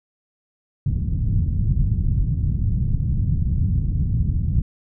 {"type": "low-pass noise", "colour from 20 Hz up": "white", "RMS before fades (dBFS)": -20, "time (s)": [0.86, 4.62], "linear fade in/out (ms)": 5, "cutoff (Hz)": 140, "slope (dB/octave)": 24, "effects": []}